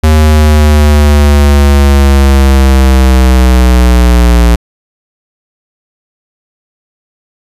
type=linear sweep; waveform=square; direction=down; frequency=78 to 58.5 Hz; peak=-3 dBFS; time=0.03-4.56 s; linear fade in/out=10 ms; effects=resampled to 32000 Hz